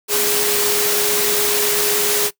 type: tone in noise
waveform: sine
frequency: 415.3 Hz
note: G#4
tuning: in tune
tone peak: -22 dBFS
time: 0.08-2.31 s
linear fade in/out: 50 ms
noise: white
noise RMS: -18 dBFS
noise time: 0.08-2.31 s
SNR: -7 dB
effects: noise-tail reverb RT60 0.1 s tail -20 dB re dry + high-pass 150 Hz 12 dB/octave